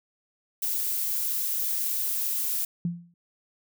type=noise; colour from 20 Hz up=violet; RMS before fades=-28 dBFS; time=0.62-2.65 s; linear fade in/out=5 ms
type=tone with exponential decay; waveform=sine; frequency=172.2 Hz; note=F3; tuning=24 cents flat; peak=-22 dBFS; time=2.85-3.14 s; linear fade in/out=2 ms; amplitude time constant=62 ms
effects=none